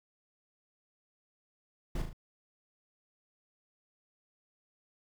brown noise with echo, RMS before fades -32 dBFS, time 1.95-2.02 s, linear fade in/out 5 ms, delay 37 ms, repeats 3, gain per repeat -5 dB, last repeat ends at 2.131 s, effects none

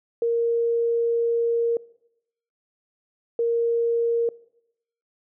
sine tone bursts at uneven times, 466.2 Hz, A#4, in tune, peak -19 dBFS, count 2, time 0.22-1.77 / 3.39-4.29 s, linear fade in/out 2 ms, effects noise-tail reverb RT60 0.8 s tail -22 dB re dry

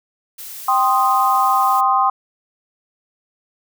blue noise, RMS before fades -33 dBFS, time 0.38-1.81 s, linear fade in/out 10 ms
sine chord, C minor, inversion second, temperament equal, 784 / 1046.5 / 1244.5 Hz, G5 / C6 / Eb6, 0 / 0 / 0 cents, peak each -17 / -16 / -18 dBFS, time 0.68-2.1 s, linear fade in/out 5 ms
effects none

